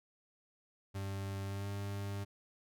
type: tone with pitch glide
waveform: 40% pulse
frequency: 98 to 99.94 Hz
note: G2 to G2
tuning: 0 to +34 cents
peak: -37 dBFS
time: 0.94-2.25 s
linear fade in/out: 20 ms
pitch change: +34 cents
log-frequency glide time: 1.44-1.68 s
effects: none